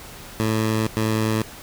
15% pulse tone bursts at uneven times, 110 Hz, A2, in tune, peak -13 dBFS, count 2, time 0.4-0.87 / 0.97-1.42 s, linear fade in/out 0 ms, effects pink hiss -40 dBFS RMS until 1.62 s

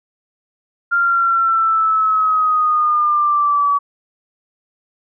sine linear sweep, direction down, 1396.9 to 1137 Hz, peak -12 dBFS, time 0.91-3.79 s, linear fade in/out 20 ms, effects none

